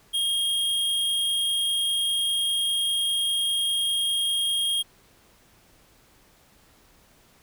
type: tone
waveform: square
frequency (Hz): 3245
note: G#7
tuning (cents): -41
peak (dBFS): -23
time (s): 0.13-4.83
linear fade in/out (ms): 20
effects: pink hiss -58 dBFS RMS until 7.42 s